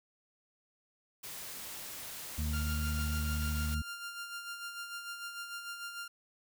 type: noise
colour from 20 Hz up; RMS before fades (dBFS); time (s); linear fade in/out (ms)
white; -44; 1.23-3.75; 10
type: harmonic tone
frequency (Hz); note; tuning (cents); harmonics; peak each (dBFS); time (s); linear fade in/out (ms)
75.7; D#2; -47; 1 / 2 / 3; -32 / -42 / -41; 2.38-3.82; 5
type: tone with tremolo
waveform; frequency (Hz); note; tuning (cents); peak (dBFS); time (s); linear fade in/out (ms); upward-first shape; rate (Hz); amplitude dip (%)
sawtooth; 1396.9; F6; 0; -35; 2.53-6.08; 5; sine; 6.7; 50
effects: none